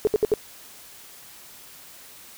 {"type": "tone bursts", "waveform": "sine", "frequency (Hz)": 425.3, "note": "G#4", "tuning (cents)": 41, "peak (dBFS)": -15, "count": 4, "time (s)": [0.05, 0.338], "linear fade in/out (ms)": 0, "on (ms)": 21, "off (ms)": 68, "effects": ["white hiss -46 dBFS RMS until 2.37 s"]}